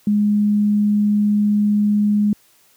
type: tone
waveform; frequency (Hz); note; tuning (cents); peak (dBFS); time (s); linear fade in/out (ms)
sine; 207.7; G#3; 0; -13; 0.07-2.33; 2
effects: white hiss -55 dBFS RMS until 2.76 s + high-pass 60 Hz 12 dB/octave